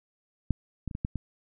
clicks, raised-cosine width 5 ms, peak -12 / -20 / -26 / -21 / -16 / -19 dBFS, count 6, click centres 0.507 / 0.877 / 0.912 / 0.951 / 1.049 / 1.157 s, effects none

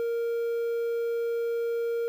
triangle tone with quantisation, 466.2 Hz, A#4, in tune, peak -24 dBFS, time 0-2.08 s, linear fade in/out 0 ms, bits 9, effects none

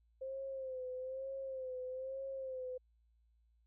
sine tone with vibrato, 523.3 Hz, C5, in tune, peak -40 dBFS, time 0.21-2.78 s, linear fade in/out 10 ms, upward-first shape sine, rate 1.1 Hz, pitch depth 55 cents each way, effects added 57 Hz sine -69 dBFS peak until 3.66 s

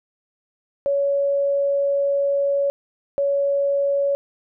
sine tone pair in turn, 561 / 561 Hz, C#5 / C#5, +21 / +21 cents, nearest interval unison, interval 0 cents, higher neither, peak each -17 dBFS, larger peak neither, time 0.86-2.7 / 3.18-4.15 s, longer first, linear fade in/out 0 ms, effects none

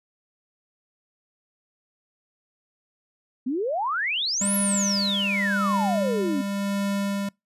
sine exponential two-way sweep, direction up then down, 238 to 11490 to 256.2 Hz, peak -23 dBFS, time 3.46-6.42 s, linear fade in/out 10 ms, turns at 4.55 s
square tone with tremolo, 199.5 Hz, G3, 31 cents sharp, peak -24 dBFS, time 4.41-7.29 s, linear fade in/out 5 ms, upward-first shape sine, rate 0.91 Hz, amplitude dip 35%
effects noise-tail reverb RT60 0.2 s tail -26 dB re dry + resampled to 32000 Hz

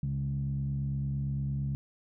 15% pulse tone with low-pass filter, 68.8 Hz, C#2, 12 cents flat, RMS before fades -32 dBFS, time 0.03-1.75 s, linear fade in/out 0 ms, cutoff 160 Hz, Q 8.4, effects none

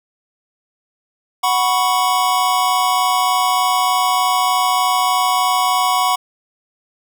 square chord, F# suspended fourth, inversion none, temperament just, 740 / 986.7 / 1110 Hz, F#5 / B5 / C#6, 0 / -2 / +2 cents, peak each -19 dBFS, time 1.43-6.16 s, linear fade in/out 10 ms, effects none

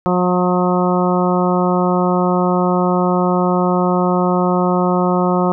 harmonic tone, 180 Hz, F#3, 47 cents flat, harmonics 1 / 2 / 3 / 4 / 5 / 6 / 7, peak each -16 / -19 / -21 / -22 / -23 / -24 / -24 dBFS, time 0.06-5.52 s, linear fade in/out 0 ms, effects none

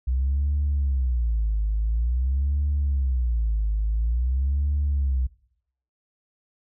sine tone with vibrato, 61.6 Hz, B1, 4 cents flat, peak -19 dBFS, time 0.07-5.27 s, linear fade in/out 10 ms, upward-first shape sine, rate 0.48 Hz, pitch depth 280 cents each way, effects noise-tail reverb RT60 0.7 s tail -22 dB re dry + tanh soft clip ceiling -17 dBFS

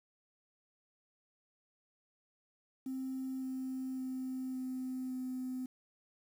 triangle tone with pitch steps, 262.4 / 260.7 / 259.1 / 257.4 / 255.8 Hz, C4 / C4 / C4 / C4 / C4, +5 / -6 / -17 / -28 / -39 cents, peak -33 dBFS, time 2.86-5.66 s, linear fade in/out 5 ms, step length 560 ms, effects tanh soft clip ceiling -34 dBFS + 10-bit

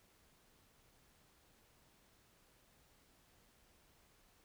silence, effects pink hiss -70 dBFS RMS until 4.44 s

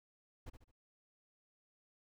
brown noise with echo, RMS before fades -45 dBFS, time 0.46-0.5 s, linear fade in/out 10 ms, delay 72 ms, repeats 3, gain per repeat -8 dB, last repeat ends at 0.716 s, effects none

